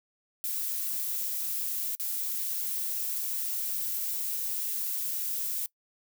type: noise with dropouts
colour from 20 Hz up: violet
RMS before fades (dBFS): -32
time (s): 0.44-5.66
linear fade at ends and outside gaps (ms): 0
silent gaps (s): 1.951-1.998
effects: noise-tail reverb RT60 0.1 s tail -22 dB re dry